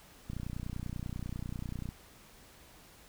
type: click train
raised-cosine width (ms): 5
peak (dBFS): -26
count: 49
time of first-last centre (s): 0.3-1.889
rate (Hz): 30.2
effects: pink hiss -57 dBFS RMS until 3.08 s